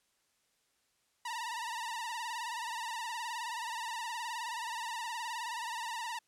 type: tone with vibrato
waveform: sawtooth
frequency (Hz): 932.3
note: A#5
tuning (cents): 0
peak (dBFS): -33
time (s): 1.25-6.19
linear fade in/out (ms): 5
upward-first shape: sine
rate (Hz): 19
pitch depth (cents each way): 90
effects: white hiss -75 dBFS RMS until 6.27 s + low-pass 10000 Hz 12 dB/octave